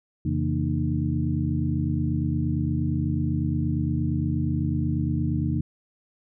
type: tone cluster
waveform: sine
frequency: 86.2 / 135.3 / 163.7 / 232.8 / 304.4 Hz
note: F2 / C#3 / E3 / A#3 / D#4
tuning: -22 / -42 / -12 / -2 / -38 cents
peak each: -28 / -27 / -29 / -30 / -30 dBFS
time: 0.25-5.61 s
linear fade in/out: 5 ms
effects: none